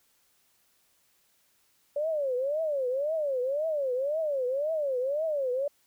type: tone with vibrato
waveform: sine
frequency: 566 Hz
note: C#5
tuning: 36 cents sharp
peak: -26 dBFS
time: 1.96-5.68 s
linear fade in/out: 5 ms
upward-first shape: triangle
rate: 1.9 Hz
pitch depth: 260 cents each way
effects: white hiss -68 dBFS RMS until 5.86 s